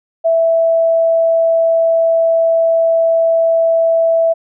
sine tone, 659.3 Hz, E5, in tune, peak -9 dBFS, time 0.24-4.34 s, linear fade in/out 20 ms, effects none

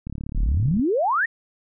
click train, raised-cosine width 5 ms, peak -19 dBFS, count 27, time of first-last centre 0.07-0.796 s, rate 35.8 Hz
sine exponential sweep, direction up, 32.36 to 1925 Hz, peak -18 dBFS, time 0.35-1.26 s, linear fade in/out 10 ms
effects none

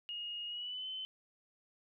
sine tone with pitch glide, 2865 to 3053 Hz, F7 to G7, +44 to -46 cents, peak -39 dBFS, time 0.09-1.05 s, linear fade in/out 0 ms, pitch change +110 cents, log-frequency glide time 0.47-0.87 s, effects none

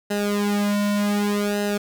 sawtooth tone with flanger, 205.1 Hz, G#3, 21 cents flat, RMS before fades -22 dBFS, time 0.1-1.78 s, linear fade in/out 10 ms, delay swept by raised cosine 0.88 to 2.48 ms, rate 0.66 Hz, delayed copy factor -1, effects 8-bit

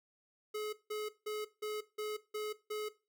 square tone bursts, 425.3 Hz, G#4, 41 cents sharp, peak -37 dBFS, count 7, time 0.54-2.89 s, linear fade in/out 10 ms, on 190 ms, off 170 ms, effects noise-tail reverb RT60 0.3 s tail -18 dB re dry

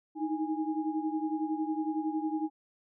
sine tone cluster, 309.2 / 320.1 / 824 Hz, D#4 / D#4 / G#5, -11 / +49 / -14 cents, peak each -32 / -34 / -38 dBFS, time 0.15-2.5 s, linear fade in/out 50 ms, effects none

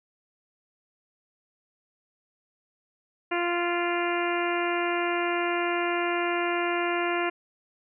harmonic tone with a mistuned harmonic, 347.6 Hz, F4, 8 cents flat, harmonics 1 / 2 / 3 / 4 / 5 / 6 / 7 / 8, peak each -28 / -31 / -33 / -34 / -35 / -36 / -36 / -37 dBFS, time 3.31-7.3 s, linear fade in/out 10 ms, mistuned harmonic 7, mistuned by -21 cents, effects none

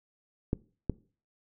clicks, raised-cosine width 3 ms, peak -14 dBFS, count 2, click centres 0.531 / 0.897 s, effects noise-tail reverb RT60 0.4 s tail -22 dB re dry

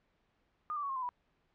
sine tone with pitch steps, 1220 / 1168.3 / 1118.7 / 1071.3 / 1025.9 / 982.4 Hz, D#6 / D6 / C#6 / C6 / C6 / B5, -34 / -9 / +15 / +41 / -34 / -9 cents, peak -34 dBFS, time 0.7-1.09 s, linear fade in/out 0 ms, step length 65 ms, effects pink hiss -75 dBFS RMS until 1.54 s + low-pass 3000 Hz 12 dB/octave

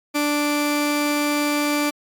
sawtooth tone pair together, 293.5 / 1174 Hz, D4 / D6, -1 / -1 cents, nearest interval 2 octaves, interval 2400 cents, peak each -16 / -20 dBFS, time 0.14-1.91 s, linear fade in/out 20 ms, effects AAC 64 kbps

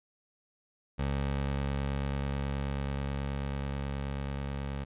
20% pulse tone with level ramp, 69.3 Hz, C#2, in tune, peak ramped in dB -24 to -29 dBFS, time 0.98-4.85 s, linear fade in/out 20 ms, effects resampled to 8000 Hz

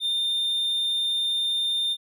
triangle tone, 3615 Hz, A7, 46 cents sharp, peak -21 dBFS, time 0-1.97 s, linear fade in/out 50 ms, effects none

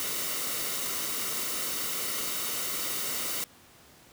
white noise with comb filter, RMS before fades -32 dBFS, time 0-3.44 s, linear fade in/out 0 ms, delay 1.2 ms, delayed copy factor -0.5, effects pink hiss -55 dBFS RMS until 4.12 s + high-pass 80 Hz 12 dB/octave

